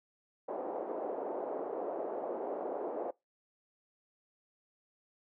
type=band-pass noise; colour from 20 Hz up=white; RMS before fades=-38 dBFS; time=0.48-3.11 s; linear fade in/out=10 ms; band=350 to 670 Hz; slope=24 dB/octave; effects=noise-tail reverb RT60 0.2 s tail -23 dB re dry